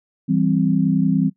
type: chord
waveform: sine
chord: C major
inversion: first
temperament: equal with one note detuned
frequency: 164.81 / 195.43 / 261.6 Hz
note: E3 / G3 / C4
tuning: 0 / -5 / 0 cents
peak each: -19 dBFS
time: 0.28-1.3 s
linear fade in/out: 20 ms
effects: noise-tail reverb RT60 0.1 s tail -17 dB re dry